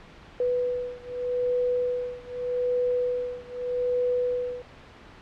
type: beating tone pair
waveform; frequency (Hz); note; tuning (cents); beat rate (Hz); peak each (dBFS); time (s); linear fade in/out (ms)
sine; 493.9 / 494.72; B4 / B4; 0 / +3; 0.82; -27 / -28; 0.4-4.62; 2
effects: pink hiss -48 dBFS RMS until 5.21 s + low-pass 3000 Hz 12 dB/octave